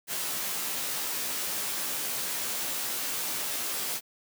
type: noise with comb filter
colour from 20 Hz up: white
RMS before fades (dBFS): -32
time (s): 0.07-4.01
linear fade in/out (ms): 50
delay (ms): 15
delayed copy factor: +0.9
effects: high-pass 150 Hz 12 dB/octave